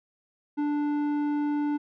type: tone with low-pass filter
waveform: square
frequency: 293.7 Hz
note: D4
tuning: in tune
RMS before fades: -27 dBFS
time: 0.57-1.78 s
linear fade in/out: 20 ms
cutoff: 1100 Hz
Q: 0.58
effects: none